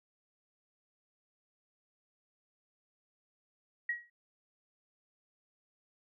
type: tone with exponential decay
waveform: sine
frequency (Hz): 1906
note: A#6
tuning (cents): +38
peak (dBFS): -28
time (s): 3.89-4.1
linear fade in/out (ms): 5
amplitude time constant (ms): 44
effects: none